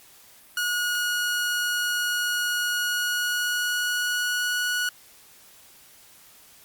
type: tone with pitch glide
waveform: sawtooth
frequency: 1449 to 1465 Hz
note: F#6 to F#6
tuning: -37 to -18 cents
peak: -20 dBFS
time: 0.57-4.89 s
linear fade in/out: 2 ms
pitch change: +19 cents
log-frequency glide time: 2.72-4.62 s
effects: white hiss -52 dBFS RMS until 6.64 s + Opus 48 kbps